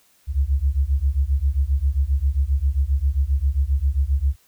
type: beating tone pair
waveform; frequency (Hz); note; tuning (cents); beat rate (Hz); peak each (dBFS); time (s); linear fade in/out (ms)
sine; 65.41 / 72.91; C2 / D2; 0 / -12; 7.5; -20; 0.27-4.36; 50
effects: white hiss -59 dBFS RMS until 4.47 s